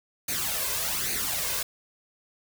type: noise with flanger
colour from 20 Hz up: white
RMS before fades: -29 dBFS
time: 0.28-1.63 s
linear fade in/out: 5 ms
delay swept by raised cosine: 0.46 to 1.96 ms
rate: 1.2 Hz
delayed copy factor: +0.65
effects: none